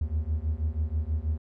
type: beating tone pair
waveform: triangle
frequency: 74.5 / 80.7 Hz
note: D2 / E2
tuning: +25 / -36 cents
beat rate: 6.2 Hz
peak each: -27 dBFS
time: 0.01-1.38 s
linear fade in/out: 5 ms
effects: none